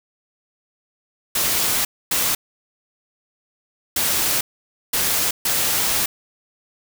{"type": "noise bursts at uneven times", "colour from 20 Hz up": "white", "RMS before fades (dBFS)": -20, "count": 5, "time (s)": [[1.35, 1.85], [2.11, 2.35], [3.96, 4.41], [4.93, 5.31], [5.45, 6.06]], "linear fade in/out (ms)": 5, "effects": []}